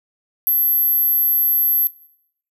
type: tone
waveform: sine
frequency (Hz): 12230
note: G9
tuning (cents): -44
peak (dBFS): -13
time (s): 0.47-1.87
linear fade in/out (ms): 0
effects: noise-tail reverb RT60 0.7 s tail -21 dB re dry